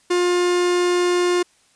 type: tone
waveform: 45% pulse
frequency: 354.9 Hz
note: F4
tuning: 28 cents sharp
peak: -16 dBFS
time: 0.1-1.43 s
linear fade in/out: 10 ms
effects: white hiss -58 dBFS RMS until 1.75 s + resampled to 22050 Hz